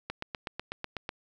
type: click train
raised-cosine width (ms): 0.3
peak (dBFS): -18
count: 9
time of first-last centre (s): 0.1-1.091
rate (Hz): 8.07
effects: none